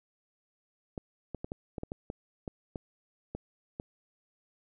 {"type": "clicks", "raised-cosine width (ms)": 2, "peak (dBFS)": -23, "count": 12, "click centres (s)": [0.978, 1.347, 1.445, 1.519, 1.782, 1.834, 1.919, 2.101, 2.478, 2.758, 3.35, 3.799], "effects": []}